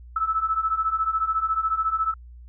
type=beating tone pair; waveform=sine; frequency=1300 / 1314 Hz; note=E6 / E6; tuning=-24 / -6 cents; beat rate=14 Hz; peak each=-26 / -23 dBFS; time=0.16-2.14 s; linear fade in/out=5 ms; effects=added 60 Hz sine -41 dBFS peak until 2.48 s